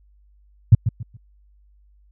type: tone with echo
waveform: sine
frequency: 111.3 Hz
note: A2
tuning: 20 cents sharp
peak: -4 dBFS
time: 0.72-0.75 s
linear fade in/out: 5 ms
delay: 140 ms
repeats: 3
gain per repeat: -11 dB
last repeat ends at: 1.17 s
effects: added 50 Hz sine -52 dBFS peak until 2.11 s